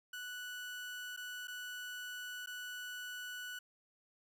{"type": "tone with dropouts", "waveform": "30% pulse", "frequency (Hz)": 1480, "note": "F#6", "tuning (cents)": 0, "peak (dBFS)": -40, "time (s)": [0.13, 3.59], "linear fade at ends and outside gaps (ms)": 5, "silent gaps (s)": [[1.165, 1.173], [1.473, 1.48], [2.461, 2.471]], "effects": []}